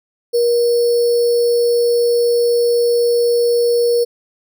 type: tone with sample-and-hold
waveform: sine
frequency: 476.1 Hz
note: A#4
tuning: 37 cents sharp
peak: -11 dBFS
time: 0.33-4.05 s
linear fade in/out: 20 ms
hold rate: 4900 Hz
effects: none